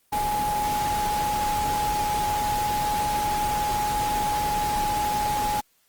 sine tone in noise, 837 Hz, G#5, 13 cents sharp, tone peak -23 dBFS, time 0.12-5.61 s, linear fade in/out 10 ms, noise pink, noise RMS -31 dBFS, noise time 0.12-5.61 s, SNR +5 dB, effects white hiss -65 dBFS RMS until 5.88 s + Opus 24 kbps

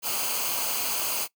white noise with comb filter, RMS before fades -28 dBFS, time 0.02-1.28 s, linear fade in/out 50 ms, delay 0.54 ms, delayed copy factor -0.65, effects noise-tail reverb RT60 0.1 s tail -19 dB re dry

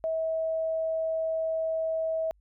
sine tone, 645 Hz, E5, 38 cents flat, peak -26 dBFS, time 0.04-2.31 s, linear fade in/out 0 ms, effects added 50 Hz sine -60 dBFS peak until 2.4 s

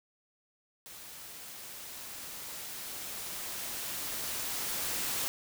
white noise with level ramp, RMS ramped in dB -48 to -33 dBFS, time 0.86-5.28 s, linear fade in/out 0 ms, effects none

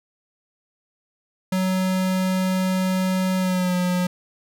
square tone with pitch glide, 186.6 to 180.14 Hz, F#3 to F#3, +15 to -46 cents, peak -20 dBFS, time 1.52-4.07 s, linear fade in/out 5 ms, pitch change -61 cents, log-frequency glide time 3.38-3.75 s, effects none

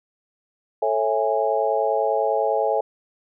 sine chord, A major seventh, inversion none, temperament just, 440 / 550 / 660 / 825 Hz, A4 / C#5 / E5 / G#5, 0 / -14 / +2 / -12 cents, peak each -24 dBFS, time 0.82-2.81 s, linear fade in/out 5 ms, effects none

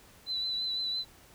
sine tone with vibrato, 3998 Hz, B7, 20 cents sharp, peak -30 dBFS, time 0.26-1.05 s, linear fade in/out 50 ms, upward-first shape triangle, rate 5.9 Hz, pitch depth 35 cents each way, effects pink hiss -57 dBFS RMS until 1.34 s

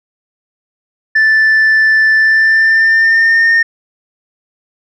sine tone with pitch glide, 1760 to 1828.4 Hz, A6 to A#6, 0 to -34 cents, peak -4 dBFS, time 1.15-3.63 s, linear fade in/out 10 ms, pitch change +66 cents, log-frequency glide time 2.16-3.52 s, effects tanh soft clip ceiling -5 dBFS

